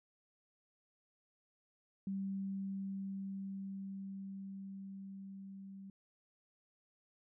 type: tone with level ramp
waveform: sine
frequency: 194.6 Hz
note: G3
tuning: 12 cents flat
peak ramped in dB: -36 to -48 dBFS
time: 2.07-5.9 s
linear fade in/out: 2 ms
effects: none